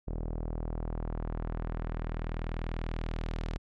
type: tone with low-pass filter sweep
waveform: sawtooth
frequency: 40.25 Hz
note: E1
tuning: 41 cents flat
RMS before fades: -35 dBFS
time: 0.07-3.58 s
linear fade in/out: 10 ms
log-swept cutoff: 580 to 4700 Hz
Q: 1
effects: none